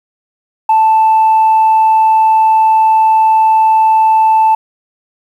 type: tone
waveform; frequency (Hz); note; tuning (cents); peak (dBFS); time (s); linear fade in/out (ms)
sine; 880; A5; 0; -4; 0.69-4.55; 5
effects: tanh soft clip ceiling -3 dBFS + 7-bit